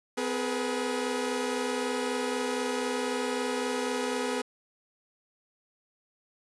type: tone cluster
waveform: sawtooth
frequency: 254.4 / 420.3 / 484.9 Hz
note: C4 / G#4 / B4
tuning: -48 / +21 / -32 cents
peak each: -29 dBFS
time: 0.17-4.42 s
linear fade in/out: 10 ms
effects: resampled to 24000 Hz + 8-bit